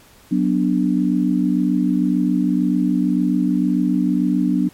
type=chord; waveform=sine; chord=B minor; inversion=second; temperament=equal; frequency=185 / 246.9 / 293.7 Hz; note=F#3 / B3 / D4; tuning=0 / 0 / 0 cents; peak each=-19 dBFS; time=0.31-4.69 s; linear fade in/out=10 ms; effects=pink hiss -49 dBFS RMS until 4.73 s + MP3 64 kbps